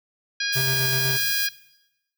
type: harmonic tone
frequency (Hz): 818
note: G#5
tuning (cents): -26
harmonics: 2 / 3 / 4 / 5 / 6 / 7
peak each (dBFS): -27 / -31 / -32 / -31 / -30 / -34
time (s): 0.4-1.49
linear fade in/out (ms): 5
type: noise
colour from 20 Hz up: violet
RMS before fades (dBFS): -27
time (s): 0.52-1.48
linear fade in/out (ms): 20
type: tone with tremolo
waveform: square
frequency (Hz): 132.4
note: C3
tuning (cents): +21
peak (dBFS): -25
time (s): 0.55-1.18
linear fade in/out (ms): 20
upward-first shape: square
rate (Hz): 8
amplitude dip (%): 30
effects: noise-tail reverb RT60 0.9 s tail -19 dB re dry